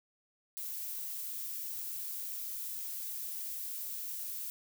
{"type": "noise", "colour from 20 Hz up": "violet", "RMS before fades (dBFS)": -40, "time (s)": [0.57, 4.5], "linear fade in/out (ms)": 0, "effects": []}